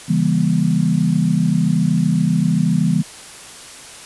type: chord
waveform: sine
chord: C# diminished seventh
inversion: none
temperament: just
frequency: 138.59 / 166.31 / 199.57 / 239.5 Hz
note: C#3 / E3 / G3 / Bb3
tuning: 0 / +16 / +31 / +47 cents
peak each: -22 / -16 / -19 / -21 dBFS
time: 0.08-3.03 s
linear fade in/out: 20 ms
effects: white hiss -37 dBFS RMS until 4.05 s + resampled to 24000 Hz